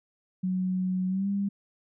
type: tone with pitch glide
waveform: sine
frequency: 185 to 199.43 Hz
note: F#3 to G3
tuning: 0 to +30 cents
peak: -25 dBFS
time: 0.43-1.49 s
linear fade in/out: 10 ms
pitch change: +130 cents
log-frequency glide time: 1.08-1.28 s
effects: none